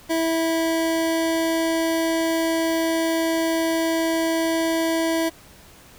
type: tone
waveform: 25% pulse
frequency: 327.3 Hz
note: E4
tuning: 12 cents flat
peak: -16 dBFS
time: 0.09-5.3 s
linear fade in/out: 20 ms
effects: pink hiss -48 dBFS RMS until 5.98 s